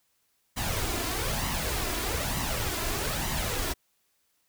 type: noise with flanger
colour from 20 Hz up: pink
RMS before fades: -30 dBFS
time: 0.56-3.74 s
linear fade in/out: 20 ms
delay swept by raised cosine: 1 to 3 ms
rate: 1.1 Hz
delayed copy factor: +0.55
effects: white hiss -72 dBFS RMS until 4.48 s